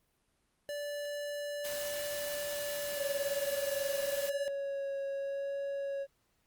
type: tone with pitch glide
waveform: square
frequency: 582 to 574 Hz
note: D5 to D5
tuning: -16 to -40 cents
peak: -37 dBFS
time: 0.69-4.48 s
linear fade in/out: 0 ms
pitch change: -24 cents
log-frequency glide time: 2.29-3.58 s
type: noise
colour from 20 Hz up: white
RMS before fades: -42 dBFS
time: 1.64-4.3 s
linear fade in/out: 10 ms
type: tone with vibrato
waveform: triangle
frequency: 554.4 Hz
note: C#5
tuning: in tune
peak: -32 dBFS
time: 2.96-6.07 s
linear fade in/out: 50 ms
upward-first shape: sine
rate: 0.84 Hz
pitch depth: 10 cents each way
effects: pink hiss -75 dBFS RMS until 6.46 s + Opus 32 kbps